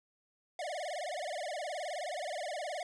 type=tone with vibrato; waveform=square; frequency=655 Hz; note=E5; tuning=11 cents flat; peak=-37 dBFS; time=0.59-2.83 s; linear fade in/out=2 ms; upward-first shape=sine; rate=19 Hz; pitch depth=220 cents each way; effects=resampled to 22050 Hz